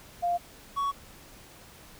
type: tone pair in turn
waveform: sine / triangle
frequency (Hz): 698.5 / 1118.8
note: F5 / C#6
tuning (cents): 0 / +16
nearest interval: minor sixth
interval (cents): 816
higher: second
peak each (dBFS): -24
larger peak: neither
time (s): 0.22-0.38 / 0.76-0.92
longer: neither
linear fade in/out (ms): 20
effects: pink hiss -51 dBFS RMS until 1.99 s